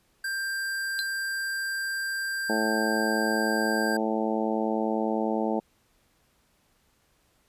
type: tone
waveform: square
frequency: 1583 Hz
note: G6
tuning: 17 cents sharp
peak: -29 dBFS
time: 0.24-3.97 s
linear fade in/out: 5 ms
type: tone with exponential decay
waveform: triangle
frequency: 4100 Hz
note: C8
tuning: 36 cents flat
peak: -22 dBFS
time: 0.99-1.07 s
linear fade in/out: 0 ms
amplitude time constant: 16 ms
type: harmonic tone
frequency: 110 Hz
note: A2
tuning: in tune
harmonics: 2 / 3 / 4 / 5 / 6 / 7 / 8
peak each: -29 / -31 / -32 / -33 / -34 / -34 / -35 dBFS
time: 2.49-5.6 s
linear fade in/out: 10 ms
effects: pink hiss -67 dBFS RMS until 7.48 s + resampled to 32000 Hz